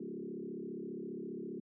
sine tone with frequency modulation, 293.7 Hz, D4, in tune, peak -39 dBFS, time 0-1.6 s, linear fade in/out 5 ms, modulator 34.9 Hz, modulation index 3.2, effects high-pass 150 Hz 12 dB/octave

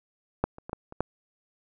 clicks, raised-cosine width 1 ms, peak -9 / -29 / -24 / -16 / -28 / -11 dBFS, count 6, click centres 0.44 / 0.584 / 0.695 / 0.731 / 0.924 / 1.006 s, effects none

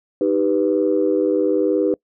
sine chord, Eb augmented, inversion none, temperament equal, 311.1 / 392 / 493.9 Hz, Eb4 / G4 / B4, 0 / 0 / 0 cents, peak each -19 dBFS, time 0.21-1.94 s, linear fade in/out 2 ms, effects noise-tail reverb RT60 0.1 s tail -25 dB re dry + tanh soft clip ceiling -6 dBFS

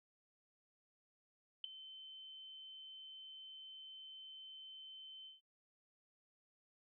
sine tone with ADSR envelope, 3076 Hz, G7, 33 cents flat, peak -34 dBFS, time 1.64-5.41 s, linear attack 3 ms, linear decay 6 ms, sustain -17 dB, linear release 150 ms, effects noise-tail reverb RT60 0.1 s tail -21 dB re dry

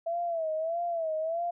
sine tone with vibrato, 659.3 Hz, E5, in tune, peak -28 dBFS, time 0.06-1.51 s, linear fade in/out 10 ms, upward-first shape sine, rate 1.6 Hz, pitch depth 90 cents each way, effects none

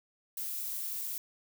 violet noise, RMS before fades -37 dBFS, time 0.37-1.18 s, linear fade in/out 2 ms, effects none

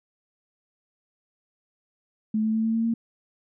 sine tone with pitch steps, 216.7 / 219.2 / 221.8 / 224.3 / 226.9 / 229.6 Hz, A3 / A3 / A3 / A3 / A#3 / A#3, -26 / -6 / +14 / +34 / -47 / -26 cents, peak -21 dBFS, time 2.34-2.94 s, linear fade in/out 5 ms, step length 100 ms, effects none

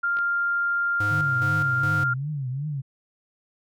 sine tone, 1396.9 Hz, F6, in tune, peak -21 dBFS, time 0.03-2.14 s, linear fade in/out 10 ms
clicks, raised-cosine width 0.3 ms, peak -25 dBFS, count 2, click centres 0.17 / 0.188 s
square tone with tremolo, 103.6 Hz, G#2, 4 cents flat, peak -28 dBFS, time 1-2.04 s, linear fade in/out 5 ms, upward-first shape square, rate 2.4 Hz, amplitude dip 65%
sine tone with vibrato, 138.59 Hz, C#3, in tune, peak -26 dBFS, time 1.1-2.82 s, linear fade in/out 20 ms, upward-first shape triangle, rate 2.7 Hz, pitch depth 200 cents each way
effects none

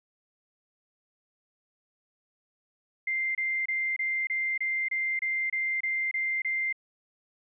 sine tone bursts, 2093 Hz, C7, in tune, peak -26 dBFS, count 12, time 3.07-6.727 s, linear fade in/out 5 ms, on 280 ms, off 27 ms, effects none

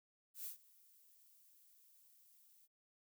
violet noise with ADSR envelope, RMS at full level -45 dBFS, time 0.34-2.68 s, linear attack 110 ms, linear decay 120 ms, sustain -23 dB, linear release 40 ms, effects none

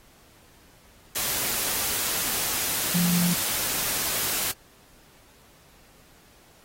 sine tone in noise, 174.61 Hz, F3, in tune, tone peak -21 dBFS, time 2.94-3.34 s, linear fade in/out 10 ms, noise white, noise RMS -27 dBFS, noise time 1.15-4.52 s, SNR +3 dB, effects pink hiss -56 dBFS RMS until 6.64 s + AAC 48 kbps

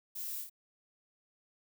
violet noise with echo, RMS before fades -42 dBFS, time 0.15-0.42 s, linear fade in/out 10 ms, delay 26 ms, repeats 3, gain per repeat -3 dB, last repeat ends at 0.498 s, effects none

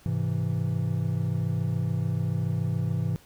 triangle chord, Ab augmented, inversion none, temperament equal, 103.83 / 130.81 / 164.81 Hz, Ab2 / C3 / E3, 0 / 0 / 0 cents, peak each -27 dBFS, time 0.06-3.16 s, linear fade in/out 0 ms, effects pink hiss -56 dBFS RMS until 3.25 s

